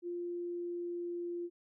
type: tone with pitch glide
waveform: sine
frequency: 349.2 to 347 Hz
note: F4 to F4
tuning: 0 to -11 cents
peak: -36 dBFS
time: 0.02-1.5 s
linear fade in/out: 50 ms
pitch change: -11 cents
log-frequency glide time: 0.13-1.38 s
effects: none